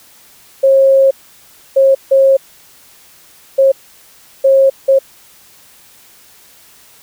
sine tone bursts at uneven times, 540 Hz, C#5, 45 cents flat, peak -5 dBFS, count 6, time 0.63-1.11 / 1.76-1.95 / 2.11-2.37 / 3.58-3.72 / 4.44-4.7 / 4.88-4.99 s, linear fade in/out 10 ms, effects white hiss -44 dBFS RMS until 7.02 s

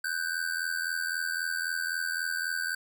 square ring-modulated tone, 1537 Hz, G6, 35 cents flat, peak -27 dBFS, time 0.04-2.75 s, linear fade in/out 5 ms, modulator 41.9 Hz, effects none

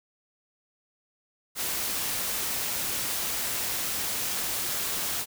white noise, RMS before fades -30 dBFS, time 1.55-5.26 s, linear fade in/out 50 ms, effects none

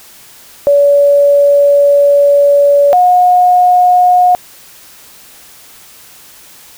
sine tone pair in turn, 570 / 721.9 Hz, C#5 / F#5, +48 / -43 cents, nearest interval major third, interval 409 cents, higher second, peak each -4 dBFS, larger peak neither, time 0.67-2.93 / 2.93-4.35 s, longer first, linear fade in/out 0 ms, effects white hiss -38 dBFS RMS until 6.77 s

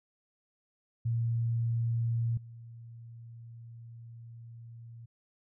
sine tone with level steps, 116.1 Hz, A#2, 7 cents flat, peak -27 / -45 dBFS, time 1.05-5.06 s, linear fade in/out 10 ms, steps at 2.37 s, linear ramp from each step 5 ms, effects none

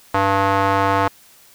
square tone with band-pass filter, 98 Hz, G2, in tune, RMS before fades -17 dBFS, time 0.14-1.08 s, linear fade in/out 5 ms, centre 1000 Hz, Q 1.7, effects white hiss -49 dBFS RMS until 1.54 s

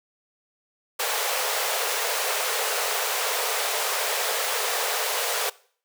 pink high-pass noise, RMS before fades -26 dBFS, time 0.99-5.5 s, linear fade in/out 10 ms, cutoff 420 Hz, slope 96 dB/octave, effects noise-tail reverb RT60 0.5 s tail -21 dB re dry

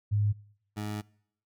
sine / 20% pulse tone pair in turn, 103.83 / 105.1 Hz, G#2 / G#2, 0 / +21 cents, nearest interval unison, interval 21 cents, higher second, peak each -23 / -28 dBFS, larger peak first, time 0.11-0.33 / 0.76-1.02 s, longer second, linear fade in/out 20 ms, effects noise-tail reverb RT60 0.7 s tail -25 dB re dry

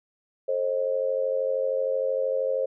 sine tone with amplitude modulation, 532 Hz, C5, 29 cents sharp, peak -19 dBFS, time 0.48-2.66 s, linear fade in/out 10 ms, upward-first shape sine, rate 93 Hz, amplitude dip 85%, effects none

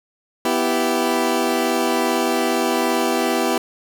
20% pulse chord, E minor, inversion second, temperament equal, 246.9 / 329.6 / 392 Hz, B3 / E4 / G4, 0 / 0 / 0 cents, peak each -17 dBFS, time 0.45-3.58 s, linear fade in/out 2 ms, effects none

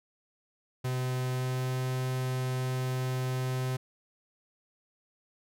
45% pulse tone with pitch glide, 127.7 to 128.66 Hz, C3 to C3, -42 to -29 cents, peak -29 dBFS, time 0.84-3.77 s, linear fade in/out 10 ms, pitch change +13 cents, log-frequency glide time 1.33-1.63 s, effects none

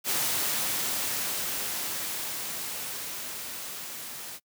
white noise with level ramp, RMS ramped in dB -27 to -40 dBFS, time 0.04-4.4 s, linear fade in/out 50 ms, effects noise-tail reverb RT60 0.1 s tail -26 dB re dry + high-pass 100 Hz 12 dB/octave

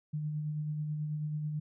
sine tone with tremolo, 151.4 Hz, D#3, 47 cents flat, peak -31 dBFS, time 0.13-1.6 s, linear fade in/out 10 ms, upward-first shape sine, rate 9.2 Hz, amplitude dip 30%, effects none

